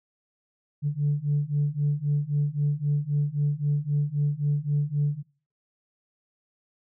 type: beating tone pair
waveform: sine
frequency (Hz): 143.9 / 147.7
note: D3 / D3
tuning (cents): -35 / +10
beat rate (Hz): 3.8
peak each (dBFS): -24 / -24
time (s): 0.82-5.23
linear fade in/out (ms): 50
effects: noise-tail reverb RT60 0.4 s tail -20 dB re dry + tanh soft clip ceiling -17 dBFS